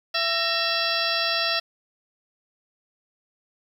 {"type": "harmonic tone with a mistuned harmonic", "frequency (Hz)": 670, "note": "E5", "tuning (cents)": 28, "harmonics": [1, 2, 3, 4, 5, 6, 7, 8], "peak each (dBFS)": [-30, -30, -30, -30, -30, -30, -30, -30], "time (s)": [0.14, 1.6], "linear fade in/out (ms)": 10, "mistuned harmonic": 3, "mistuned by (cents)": -140, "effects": ["8-bit"]}